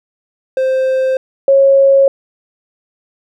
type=tone pair in turn; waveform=triangle / sine; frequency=523.3 / 546.9 Hz; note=C5 / C#5; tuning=0 / -23 cents; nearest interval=minor second; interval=77 cents; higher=second; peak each=-9 / -5 dBFS; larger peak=second; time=0.57-1.17 / 1.48-2.08 s; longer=neither; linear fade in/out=2 ms; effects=none